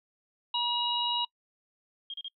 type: harmonic tone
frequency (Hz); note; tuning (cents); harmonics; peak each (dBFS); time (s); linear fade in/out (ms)
960; B5; -49; 1 / 3 / 4; -31 / -31 / -31; 0.54-1.25; 5
type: tone bursts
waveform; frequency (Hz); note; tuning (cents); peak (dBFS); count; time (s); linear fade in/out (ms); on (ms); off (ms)
sine; 3230; G#7; -49; -35; 3; 2.1-2.282; 2; 38; 34
effects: noise-tail reverb RT60 0.1 s tail -26 dB re dry